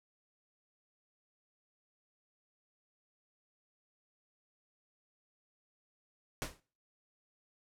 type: noise with exponential decay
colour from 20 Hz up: pink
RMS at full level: -34 dBFS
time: 6.42-6.6 s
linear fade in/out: 0 ms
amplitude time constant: 38 ms
effects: noise-tail reverb RT60 0.4 s tail -21 dB re dry + low-pass 12000 Hz 12 dB/octave